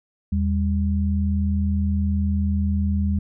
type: tone pair together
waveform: sine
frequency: 80.05 / 199.8 Hz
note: D#2 / G3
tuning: +50 / +33 cents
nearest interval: octave + major third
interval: 1583 cents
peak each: -20 / -23 dBFS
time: 0.32-3.19 s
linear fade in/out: 5 ms
effects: none